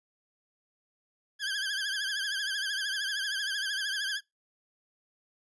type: tone with vibrato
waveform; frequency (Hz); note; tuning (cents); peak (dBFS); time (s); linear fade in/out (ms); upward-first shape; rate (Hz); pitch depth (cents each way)
20% pulse; 1620; G#6; -43; -25; 1.39-4.21; 50; triangle; 13; 110
effects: noise-tail reverb RT60 0.2 s tail -26 dB re dry + resampled to 24000 Hz